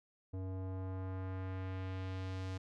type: tone with low-pass filter sweep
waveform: square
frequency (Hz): 94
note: F#2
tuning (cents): +28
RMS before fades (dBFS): -41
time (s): 0.33-2.58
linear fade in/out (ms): 10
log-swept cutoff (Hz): 540 to 6200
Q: 0.94
effects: none